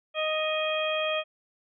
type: harmonic tone with a mistuned harmonic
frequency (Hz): 622.3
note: D#5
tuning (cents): 0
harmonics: 1 / 2 / 3 / 4 / 5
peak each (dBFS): -28 / -34 / -39 / -32 / -33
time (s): 0.14-1.24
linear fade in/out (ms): 50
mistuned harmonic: 5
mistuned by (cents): +66
effects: none